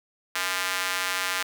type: tone with high-pass filter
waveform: square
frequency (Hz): 93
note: F#2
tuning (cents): +9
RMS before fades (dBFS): -28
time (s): 0.35-1.43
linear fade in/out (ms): 5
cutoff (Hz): 1500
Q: 1.1
effects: none

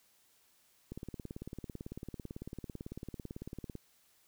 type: click train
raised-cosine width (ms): 3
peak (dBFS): -29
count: 52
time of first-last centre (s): 0.92-3.753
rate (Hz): 18
effects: white hiss -69 dBFS RMS until 4.27 s

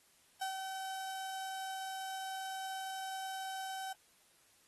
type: tone with ADSR envelope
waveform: 35% pulse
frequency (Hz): 765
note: G5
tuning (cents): -42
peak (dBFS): -33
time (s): 0.41-3.93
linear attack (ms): 9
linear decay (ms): 110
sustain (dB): -5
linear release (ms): 5
effects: white hiss -68 dBFS RMS until 4.67 s + AAC 32 kbps

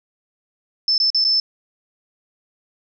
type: tone with dropouts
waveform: sine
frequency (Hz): 5274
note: E8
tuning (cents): 0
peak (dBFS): -14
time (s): 0.88-1.4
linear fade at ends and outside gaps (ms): 2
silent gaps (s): 0.98-1 / 1.103-1.146 / 1.242-1.248
effects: none

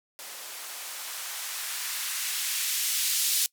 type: noise with band-pass filter sweep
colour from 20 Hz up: violet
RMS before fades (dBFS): -31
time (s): 0.19-3.46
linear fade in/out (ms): 0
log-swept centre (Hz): 450 to 3600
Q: 0.8
effects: noise-tail reverb RT60 0.1 s tail -23 dB re dry

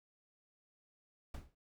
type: noise with exponential decay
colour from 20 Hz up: brown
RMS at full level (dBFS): -39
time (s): 1.34-1.55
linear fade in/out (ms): 5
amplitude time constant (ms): 44
effects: none

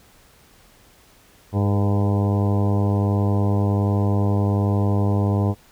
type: harmonic tone with a mistuned harmonic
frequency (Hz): 101.3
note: G#2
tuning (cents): -43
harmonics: 1 / 2 / 3 / 4 / 5 / 6 / 7 / 8 / 9 / 10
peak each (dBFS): -18 / -24 / -28 / -30 / -32 / -34 / -35 / -36 / -37 / -38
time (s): 1.52-5.55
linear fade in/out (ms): 50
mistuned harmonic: 5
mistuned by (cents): -35
effects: pink hiss -53 dBFS RMS until 5.71 s

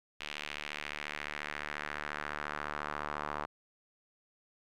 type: tone with band-pass filter sweep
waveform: sawtooth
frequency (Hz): 74.3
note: D2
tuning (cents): +21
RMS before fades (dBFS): -40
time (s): 0.2-3.46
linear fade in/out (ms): 10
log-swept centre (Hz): 2800 to 1100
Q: 2
effects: none

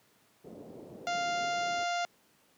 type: low-pass noise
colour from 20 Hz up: white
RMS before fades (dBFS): -47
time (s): 0.44-1.84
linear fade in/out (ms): 5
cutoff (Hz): 530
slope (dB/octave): 24
type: harmonic tone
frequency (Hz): 698.5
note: F5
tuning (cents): 0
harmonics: 1 / 2 / 3 / 4 / 5 / 6 / 7 / 8 / 9 / 10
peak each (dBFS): -31 / -37 / -41 / -43 / -45 / -47 / -48 / -49 / -50 / -51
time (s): 1.07-2.05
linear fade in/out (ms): 0
effects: pink hiss -66 dBFS RMS until 2.57 s + high-pass 150 Hz 12 dB/octave

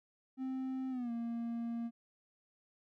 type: tone with pitch glide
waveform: triangle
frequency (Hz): 261.6 to 233.1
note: C4 to A#3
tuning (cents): 0 to 0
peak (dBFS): -34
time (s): 0.37-1.91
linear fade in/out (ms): 50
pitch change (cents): -200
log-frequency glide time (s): 0.9-1.11
effects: none

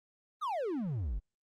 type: exponential sweep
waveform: triangle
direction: down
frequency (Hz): 1318.5 to 41.8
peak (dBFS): -30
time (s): 0.41-1.2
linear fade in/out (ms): 20
effects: Opus 32 kbps

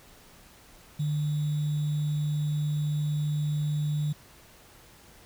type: tone with sample-and-hold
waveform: sine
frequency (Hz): 150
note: D3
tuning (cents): +37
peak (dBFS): -25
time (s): 0.99-4.13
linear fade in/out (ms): 10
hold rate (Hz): 3675
effects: pink hiss -54 dBFS RMS until 5.25 s

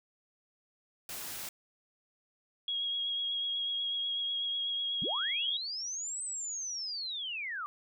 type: noise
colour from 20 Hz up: white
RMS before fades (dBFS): -41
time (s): 1.09-1.49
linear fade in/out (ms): 2
type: tone with vibrato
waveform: sine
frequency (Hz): 3296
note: G#7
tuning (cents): -14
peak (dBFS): -31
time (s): 2.68-5.57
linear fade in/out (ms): 2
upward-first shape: triangle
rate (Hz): 8.1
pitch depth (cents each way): 22
type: linear two-way sweep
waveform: sine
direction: up then down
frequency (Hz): 122.5 to 8230 to 1140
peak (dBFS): -35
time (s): 5.02-7.66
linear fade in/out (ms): 0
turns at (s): 6.23
effects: none

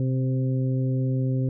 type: harmonic tone with a mistuned harmonic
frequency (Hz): 130.81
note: C3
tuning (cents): 0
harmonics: 1 / 2 / 3 / 4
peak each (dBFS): -22 / -29 / -36 / -37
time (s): 0-1.49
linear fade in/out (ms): 2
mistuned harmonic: 1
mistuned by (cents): -20
effects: none

